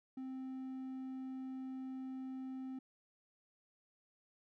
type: tone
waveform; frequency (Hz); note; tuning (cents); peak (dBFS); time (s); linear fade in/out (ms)
triangle; 261.6; C4; 0; -40; 0.17-2.79; 5
effects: none